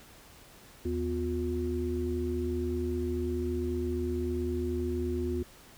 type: tone cluster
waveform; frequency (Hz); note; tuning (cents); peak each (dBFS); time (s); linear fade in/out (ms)
sine; 78.7 / 248.6 / 357.6; D#2 / B3 / F4; +20 / +12 / +41; -33 / -35 / -32; 0.85-5.43; 5
effects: pink hiss -54 dBFS RMS until 5.77 s